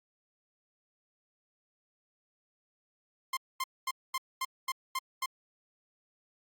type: tone bursts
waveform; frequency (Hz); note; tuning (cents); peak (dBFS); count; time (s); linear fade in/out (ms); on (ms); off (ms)
sawtooth; 1052; C6; +9; -27; 8; 3.33-5.26; 5; 40; 230
effects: Opus 48 kbps

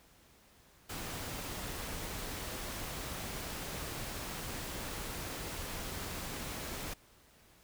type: noise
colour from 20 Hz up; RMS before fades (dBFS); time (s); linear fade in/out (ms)
pink; -41; 0.89-6.94; 10
effects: pink hiss -63 dBFS RMS until 7.63 s

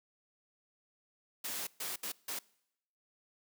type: noise bursts at uneven times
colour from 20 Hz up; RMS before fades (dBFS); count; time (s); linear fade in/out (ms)
white; -39; 4; 1.44-1.67 / 1.8-1.96 / 2.03-2.12 / 2.28-2.39; 5
effects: noise-tail reverb RT60 0.8 s tail -24 dB re dry + high-pass 200 Hz 12 dB/octave

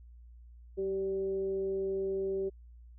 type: tone with frequency modulation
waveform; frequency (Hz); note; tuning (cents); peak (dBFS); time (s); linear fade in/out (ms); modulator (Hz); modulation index
sine; 386.7; G4; -24; -30; 0.77-2.5; 20; 197; 0.34
effects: added 59 Hz sine -50 dBFS peak until 2.98 s

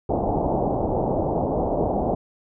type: low-pass noise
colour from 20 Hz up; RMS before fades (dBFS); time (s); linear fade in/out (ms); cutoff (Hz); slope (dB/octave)
white; -23; 0.09-2.15; 5; 820; 48
effects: none

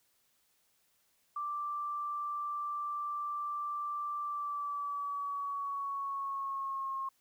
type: tone with pitch glide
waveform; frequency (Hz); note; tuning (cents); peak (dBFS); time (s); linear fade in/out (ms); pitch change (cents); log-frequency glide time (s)
sine; 1174.7 to 1077.2; D6 to C#6; 0 to -50; -34; 1.36-7.09; 5; -150; 4.22-6.96
effects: white hiss -73 dBFS RMS until 7.2 s

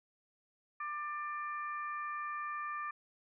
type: harmonic tone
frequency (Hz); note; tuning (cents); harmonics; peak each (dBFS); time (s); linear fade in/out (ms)
594; D5; +20; 2 / 3 / 4; -38 / -44 / -50; 0.8-2.91; 5
effects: none

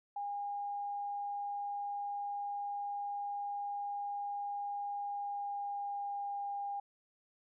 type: tone with pitch glide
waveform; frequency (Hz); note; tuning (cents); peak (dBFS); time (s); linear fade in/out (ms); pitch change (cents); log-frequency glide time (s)
sine; 812 to 806.4; G#5 to G5; -39 to +49; -36; 0.16-6.8; 5; -12; 4.99-6.49
effects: none

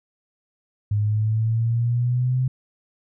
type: exponential sweep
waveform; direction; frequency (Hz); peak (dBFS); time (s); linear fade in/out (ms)
sine; up; 103.2 to 130; -18; 0.91-2.48; 5
effects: none

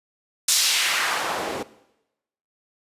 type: noise with band-pass filter sweep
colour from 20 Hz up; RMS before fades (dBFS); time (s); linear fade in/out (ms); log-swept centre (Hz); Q
white; -23; 0.48-1.63; 5; 6400 to 320; 1.1
effects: noise-tail reverb RT60 0.9 s tail -18 dB re dry + resampled to 32000 Hz

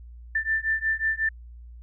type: beating tone pair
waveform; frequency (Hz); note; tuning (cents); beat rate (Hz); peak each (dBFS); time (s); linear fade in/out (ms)
sine; 1773 / 1778.5; A6 / A6; +13 / +18; 5.5; -26; 0.35-1.29; 5
effects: added 59 Hz sine -41 dBFS peak until 1.82 s

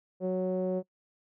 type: tone with low-pass filter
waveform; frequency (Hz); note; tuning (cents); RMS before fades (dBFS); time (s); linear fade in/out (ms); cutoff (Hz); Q
sawtooth; 184.8; F#3; -2; -30; 0.2-0.83; 50; 500; 8.1
effects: noise-tail reverb RT60 0.1 s tail -24 dB re dry

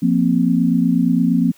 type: chord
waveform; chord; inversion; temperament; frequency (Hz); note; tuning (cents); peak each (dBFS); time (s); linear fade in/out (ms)
sine; F suspended fourth; none; equal; 174.61 / 233.1 / 261.6; F3 / Bb3 / C4; 0 / 0 / 0; -17; 0.02-1.52; 10
effects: white hiss -52 dBFS RMS until 1.57 s

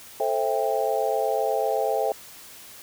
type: chord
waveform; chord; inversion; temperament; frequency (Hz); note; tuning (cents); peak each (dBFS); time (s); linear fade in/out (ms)
sine; A minor seventh; none; just; 440 / 528 / 660 / 792; A4 / C5 / E5 / G5; 0 / +16 / +2 / +18; -27; 0.2-2.12; 2
effects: white hiss -45 dBFS RMS until 2.82 s

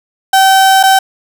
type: tone with dropouts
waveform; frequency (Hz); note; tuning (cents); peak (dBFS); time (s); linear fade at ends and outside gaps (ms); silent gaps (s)
35% pulse; 770; G5; -31; -3; 0.33-0.99; 5; 0.83-0.835
effects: none

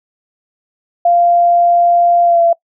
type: tone with pitch glide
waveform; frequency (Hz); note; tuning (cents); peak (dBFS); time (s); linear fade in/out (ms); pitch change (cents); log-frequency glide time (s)
sine; 694 to 678.5; F5 to E5; -11 to +50; -7; 1.05-2.53; 5; -39; 2.24-2.41
effects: noise-tail reverb RT60 0.1 s tail -23 dB re dry

